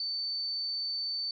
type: tone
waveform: sine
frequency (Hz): 4538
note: C#8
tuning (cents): +40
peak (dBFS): -31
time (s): 0-1.31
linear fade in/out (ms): 2
effects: none